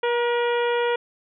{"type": "harmonic tone with a mistuned harmonic", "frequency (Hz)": 478.6, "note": "A#4", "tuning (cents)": 46, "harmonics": [1, 2, 3, 4, 5, 6, 7], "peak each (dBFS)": [-21, -27, -31, -33, -35, -37, -38], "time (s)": [0.03, 0.96], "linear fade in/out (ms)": 5, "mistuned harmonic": 2, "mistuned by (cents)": -16, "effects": []}